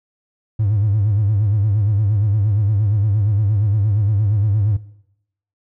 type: tone with vibrato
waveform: triangle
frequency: 103.7 Hz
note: G#2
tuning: 2 cents flat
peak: -11 dBFS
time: 0.59-4.77 s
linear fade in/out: 10 ms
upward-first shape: sine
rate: 8.6 Hz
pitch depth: 110 cents each way
effects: noise-tail reverb RT60 0.8 s tail -22 dB re dry + tanh soft clip ceiling -9 dBFS